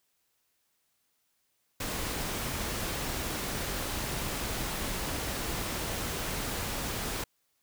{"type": "noise", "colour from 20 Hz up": "pink", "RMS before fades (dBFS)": -34, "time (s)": [1.8, 7.24], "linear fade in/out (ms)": 5, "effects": ["white hiss -75 dBFS RMS until 7.62 s"]}